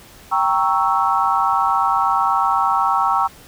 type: chord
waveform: sine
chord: G diminished seventh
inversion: none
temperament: equal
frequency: 784 / 932.3 / 1108.7 / 1318.5 Hz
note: G5 / Bb5 / Db6 / Fb6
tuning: 0 / 0 / 0 / 0 cents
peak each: -20 dBFS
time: 0.31-3.28 s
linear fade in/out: 20 ms
effects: pink hiss -44 dBFS RMS until 3.47 s